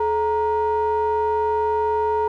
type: ring-modulated tone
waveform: triangle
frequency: 252.3 Hz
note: B3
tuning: 37 cents sharp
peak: -13 dBFS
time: 0-2.28 s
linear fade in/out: 5 ms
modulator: 681 Hz
effects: none